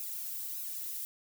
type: noise with flanger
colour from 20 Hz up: violet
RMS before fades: -39 dBFS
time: 0-1.05 s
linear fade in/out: 0 ms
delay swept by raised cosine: 0.76 to 2.46 ms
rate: 1.7 Hz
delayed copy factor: +0.95
effects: none